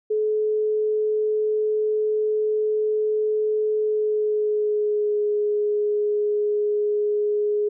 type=tone with pitch glide; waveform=sine; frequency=428.5 to 417.5 Hz; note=A4 to G#4; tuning=-46 to +9 cents; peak=-19 dBFS; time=0.1-7.69 s; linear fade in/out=10 ms; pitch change=-45 cents; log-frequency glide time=3.78-5.21 s; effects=none